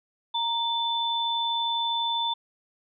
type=tone pair together; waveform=sine; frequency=932.3 / 3520 Hz; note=A#5 / A7; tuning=0 / 0 cents; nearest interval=octave + major seventh; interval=2300 cents; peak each=-27 dBFS; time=0.34-2.34 s; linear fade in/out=10 ms; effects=none